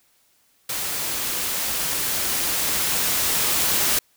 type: noise with level ramp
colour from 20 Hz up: white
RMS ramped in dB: -27 to -20 dBFS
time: 0.69-3.99 s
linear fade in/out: 5 ms
effects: white hiss -62 dBFS RMS until 4.16 s